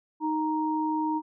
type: tone pair together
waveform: sine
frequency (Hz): 311.1 / 934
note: D#4 / A#5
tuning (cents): 0 / +3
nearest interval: octave + perfect fifth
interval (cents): 1903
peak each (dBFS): -27 / -28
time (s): 0.2-1.22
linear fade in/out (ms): 50
effects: none